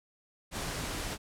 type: noise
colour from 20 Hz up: pink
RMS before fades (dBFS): -36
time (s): 0.51-1.18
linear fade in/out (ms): 50
effects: low-pass 11000 Hz 12 dB/octave